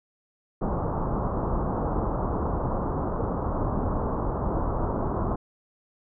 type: low-pass noise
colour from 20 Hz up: pink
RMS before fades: -27 dBFS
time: 0.61-5.36 s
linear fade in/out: 10 ms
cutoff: 1200 Hz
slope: 48 dB/octave
effects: none